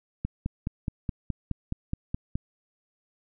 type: click train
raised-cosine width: 5 ms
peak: -16 dBFS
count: 11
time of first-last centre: 0.25-2.355 s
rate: 4.75 Hz
effects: none